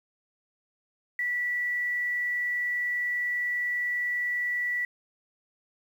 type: tone with quantisation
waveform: sine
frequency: 1955 Hz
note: B6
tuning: 18 cents flat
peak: -26 dBFS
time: 1.19-4.85 s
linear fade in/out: 2 ms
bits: 9
effects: none